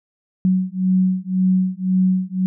sine beating tone pair, 185 / 186.9 Hz, F#3 / F#3, 0 / +18 cents, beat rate 1.9 Hz, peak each -18 dBFS, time 0.45-2.46 s, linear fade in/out 0 ms, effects none

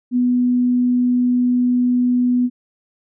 sine tone, 247.1 Hz, B3, 1 cent sharp, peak -13 dBFS, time 0.11-2.5 s, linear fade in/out 50 ms, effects none

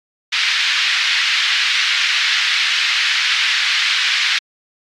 pink band-pass noise, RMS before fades -17 dBFS, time 0.32-4.39 s, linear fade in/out 10 ms, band 1800 to 4400 Hz, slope 24 dB/octave, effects AAC 64 kbps

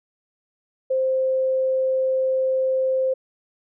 sine tone, 523.3 Hz, C5, in tune, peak -18 dBFS, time 0.9-3.14 s, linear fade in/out 10 ms, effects none

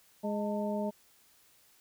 harmonic tone with a mistuned harmonic, 207.7 Hz, G#3, in tune, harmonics 1 / 2 / 3 / 4, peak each -33 / -39 / -35 / -41 dBFS, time 0.23-0.91 s, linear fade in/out 20 ms, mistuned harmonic 4, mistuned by +120 cents, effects white hiss -64 dBFS RMS until 1.8 s

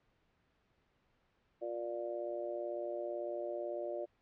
harmonic tone, 118 Hz, A#2, 22 cents sharp, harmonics 3 / 4 / 5 / 6, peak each -42 / -47 / -39 / -49 dBFS, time 1.61-4.06 s, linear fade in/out 20 ms, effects pink hiss -75 dBFS RMS until 4.21 s + low-pass 3000 Hz 12 dB/octave

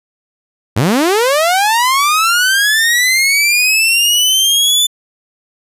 sawtooth linear sweep, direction up, 89.1 to 3520 Hz, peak -6 dBFS, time 0.76-4.87 s, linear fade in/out 10 ms, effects resampled to 32000 Hz

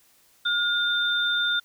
sine tone pair together, 1426 / 3593 Hz, F6 / A7, +36 / +36 cents, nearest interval octave + major third, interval 1600 cents, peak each -24 dBFS, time 0.45-1.6 s, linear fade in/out 10 ms, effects white hiss -60 dBFS RMS until 1.64 s

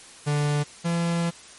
45% pulse tone pair in turn, 146.83 / 169.67 Hz, D3 / F3, 0 / -50 cents, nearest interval minor third, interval 250 cents, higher second, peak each -21 / -22 dBFS, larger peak first, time 0.26-0.64 / 0.84-1.31 s, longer second, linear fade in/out 20 ms, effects white hiss -46 dBFS RMS until 1.58 s + MP3 48 kbps

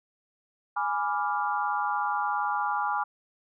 sine chord, G# diminished seventh, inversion none, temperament equal, 830.6 / 987.8 / 1174.7 / 1396.9 Hz, G#5 / B5 / D6 / F6, 0 / 0 / 0 / 0 cents, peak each -29 / -32 / -31 / -33 dBFS, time 0.76-3.04 s, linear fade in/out 10 ms, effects none

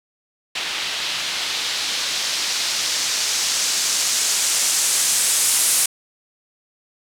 blue noise with low-pass filter sweep, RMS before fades -21 dBFS, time 0.55-5.86 s, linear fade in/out 5 ms, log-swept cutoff 3200 to 9500 Hz, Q 1.3, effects none

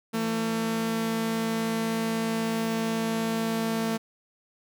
sawtooth tone pair together, 168.8 / 225.1 Hz, E3 / A3, +41 / +40 cents, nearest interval perfect fourth, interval 499 cents, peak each -31 / -22 dBFS, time 0.13-3.98 s, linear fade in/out 20 ms, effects none

